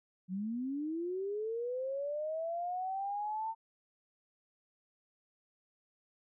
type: linear sweep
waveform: sine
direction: up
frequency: 177.3 to 905 Hz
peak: -34 dBFS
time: 0.28-3.55 s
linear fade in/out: 50 ms
effects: none